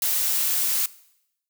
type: noise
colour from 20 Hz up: blue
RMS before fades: -23 dBFS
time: 0.02-0.86 s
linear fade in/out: 2 ms
effects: noise-tail reverb RT60 0.8 s tail -20 dB re dry